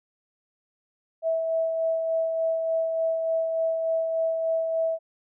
sine tone with tremolo, 652 Hz, E5, 19 cents flat, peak -21 dBFS, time 1.22-4.99 s, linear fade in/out 50 ms, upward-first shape sine, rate 3.4 Hz, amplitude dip 35%, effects none

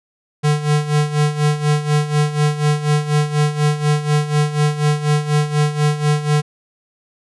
square tone with tremolo, 149.1 Hz, D3, 27 cents sharp, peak -12 dBFS, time 0.43-6.42 s, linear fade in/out 20 ms, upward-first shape sine, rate 4.1 Hz, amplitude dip 75%, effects resampled to 24000 Hz

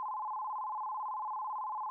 sine tone with vibrato, 939 Hz, A#5, 12 cents sharp, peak -35 dBFS, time 0-1.9 s, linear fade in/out 0 ms, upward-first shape square, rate 18 Hz, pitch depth 160 cents each way, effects none

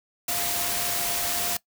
sine tone in noise, 698.5 Hz, F5, in tune, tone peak -36 dBFS, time 0.28-1.57 s, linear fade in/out 5 ms, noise white, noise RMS -27 dBFS, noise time 0.28-1.57 s, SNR -12 dB, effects noise-tail reverb RT60 0.1 s tail -21 dB re dry

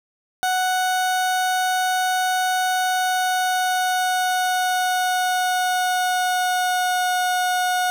30% pulse tone with pitch glide, 740 to 729 Hz, F#5 to F#5, 0 to -26 cents, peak -16 dBFS, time 0.43-7.9 s, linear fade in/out 0 ms, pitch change -26 cents, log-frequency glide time 2.64-7.11 s, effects none

